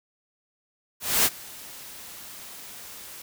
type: noise with ADSR envelope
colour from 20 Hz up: white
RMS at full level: -19 dBFS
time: 1-3.22 s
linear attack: 250 ms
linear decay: 44 ms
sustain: -23 dB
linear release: 4 ms
effects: none